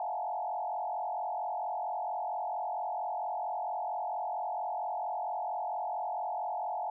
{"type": "tone with frequency modulation", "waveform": "sine", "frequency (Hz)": 784, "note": "G5", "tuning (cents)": 0, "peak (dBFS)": -32, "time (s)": [0, 6.9], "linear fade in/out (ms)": 2, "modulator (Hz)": 44.4, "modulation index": 2.6, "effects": []}